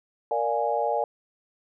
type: chord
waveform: sine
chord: Bb dominant seventh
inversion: none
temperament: equal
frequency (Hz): 466.2 / 587.3 / 698.5 / 830.6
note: Bb4 / D5 / F5 / Ab5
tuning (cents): 0 / 0 / 0 / 0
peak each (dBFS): -29 / -28 / -29 / -27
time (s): 0.31-1.04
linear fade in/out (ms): 2
effects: none